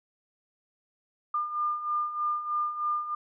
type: beating tone pair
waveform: sine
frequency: 1202 / 1205.2 Hz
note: D6 / D6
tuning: +40 / +44 cents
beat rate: 3.2 Hz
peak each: -34 / -28 dBFS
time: 1.34-3.15 s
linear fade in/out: 5 ms
effects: none